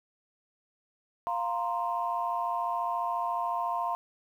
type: chord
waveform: sine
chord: F suspended fourth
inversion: none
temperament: equal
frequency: 698.5 / 932.3 / 1046.5 Hz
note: F5 / Bb5 / C6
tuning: 0 / 0 / 0 cents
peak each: -32 dBFS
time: 1.27-3.95 s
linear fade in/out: 0 ms
effects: tanh soft clip ceiling -18 dBFS + 10-bit